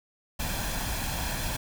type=noise with comb filter; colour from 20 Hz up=pink; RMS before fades=-31 dBFS; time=0.39-1.57 s; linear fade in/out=10 ms; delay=1.2 ms; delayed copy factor=+0.55; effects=none